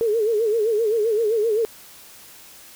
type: tone with vibrato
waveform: sine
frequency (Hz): 440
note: A4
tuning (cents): 0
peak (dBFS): -17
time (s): 0.01-1.65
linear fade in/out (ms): 0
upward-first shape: sine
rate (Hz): 7.7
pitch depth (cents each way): 110
effects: white hiss -45 dBFS RMS until 2.75 s